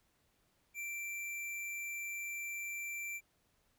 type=tone; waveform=square; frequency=2349 Hz; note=D7; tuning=in tune; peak=-40 dBFS; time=0.74-3.21 s; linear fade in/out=50 ms; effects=pink hiss -75 dBFS RMS until 3.78 s